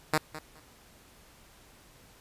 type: tone with echo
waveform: 5% pulse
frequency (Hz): 155.1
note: D#3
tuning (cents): -5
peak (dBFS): -12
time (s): 0.13-0.18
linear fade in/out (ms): 5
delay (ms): 210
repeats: 2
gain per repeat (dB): -15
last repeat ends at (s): 0.6
effects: pink hiss -57 dBFS RMS until 2.2 s + resampled to 32000 Hz